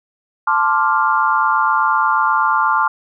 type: chord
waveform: sine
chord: D minor seventh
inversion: second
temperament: equal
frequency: 880 / 1046.5 / 1174.7 / 1396.9 Hz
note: A5 / C6 / D6 / F6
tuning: 0 / 0 / 0 / 0 cents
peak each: -18 dBFS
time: 0.47-2.88 s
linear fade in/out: 5 ms
effects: none